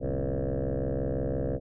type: tone with frequency modulation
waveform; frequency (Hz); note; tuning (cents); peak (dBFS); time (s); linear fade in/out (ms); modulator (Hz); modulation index
sine; 207.7; G#3; 0; -25; 0-1.6; 50; 65.8; 5.8
effects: tanh soft clip ceiling -24 dBFS